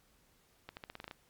accelerating click train, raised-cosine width 0.3 ms, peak -28 dBFS, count 9, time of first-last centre 0.69-1.112 s, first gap 79 ms, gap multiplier 0.88, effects pink hiss -69 dBFS RMS until 1.29 s + MP3 96 kbps

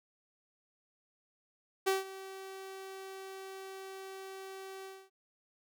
sawtooth tone with ADSR envelope, 384.2 Hz, G4, 35 cents flat, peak -22 dBFS, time 1.86-5.1 s, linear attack 17 ms, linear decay 160 ms, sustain -18 dB, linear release 250 ms, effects none

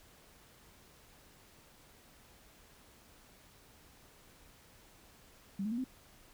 sine tone with pitch steps, 196 / 215 / 235.8 / 258.6 Hz, G3 / A3 / A#3 / C4, 0 / -40 / +20 / -20 cents, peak -33 dBFS, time 5.59-5.842 s, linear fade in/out 5 ms, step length 63 ms, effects pink hiss -61 dBFS RMS until 6.33 s

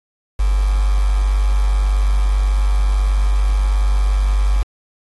sine tone with quantisation, 49.15 Hz, G1, 5 cents sharp, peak -12 dBFS, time 0.39-4.63 s, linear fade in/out 10 ms, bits 5, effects AAC 32 kbps

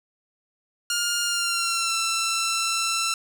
10% pulse tone with pitch glide, 1412 to 1339.7 Hz, F6 to E6, +19 to +28 cents, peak -14 dBFS, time 0.9-3.14 s, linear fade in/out 2 ms, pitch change -91 cents, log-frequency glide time 1.24-1.96 s, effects none

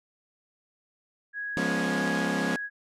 sine tone, 1661 Hz, G#6, in tune, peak -31 dBFS, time 1.33-2.7 s, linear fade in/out 50 ms
sawtooth chord, C# dominant seventh, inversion first, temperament equal with one note detuned, 174.61 / 207.7 / 241.7 / 277.2 Hz, E#3 / G#3 / B3 / C#4, 0 / 0 / -37 / 0 cents, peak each -28 dBFS, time 1.57-2.56 s, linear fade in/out 0 ms
effects low-pass 9000 Hz 12 dB/octave

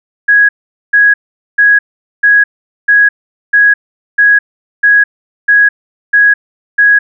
sine tone bursts, 1661.2 Hz, G#6, in tune, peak -3 dBFS, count 11, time 0.28-6.99 s, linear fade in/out 10 ms, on 210 ms, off 440 ms, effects none

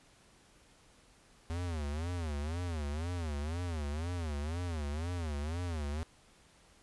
square tone with vibrato, 80 Hz, D#2, 49 cents sharp, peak -35 dBFS, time 1.5-6.03 s, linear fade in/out 0 ms, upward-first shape sine, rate 2 Hz, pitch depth 190 cents each way, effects pink hiss -63 dBFS RMS until 6.82 s + resampled to 24000 Hz

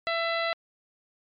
harmonic tone, 668 Hz, E5, 23 cents sharp, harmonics 1 / 2 / 3 / 4 / 5 / 6 / 7, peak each -29 / -32 / -31 / -37 / -40 / -36 / -47 dBFS, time 0.07-0.53 s, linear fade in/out 0 ms, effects MP3 48 kbps

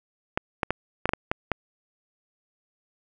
clicks, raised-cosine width 0.5 ms, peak -8 dBFS, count 8, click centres 0.375 / 0.632 / 0.706 / 1.056 / 1.092 / 1.135 / 1.315 / 1.517 s, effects none

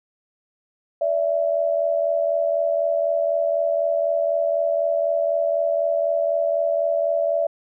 sine tone pair together, 580 / 664 Hz, D5 / E5, -22 / +12 cents, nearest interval major second, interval 234 cents, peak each -21 / -21 dBFS, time 1.01-7.47 s, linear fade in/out 5 ms, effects none

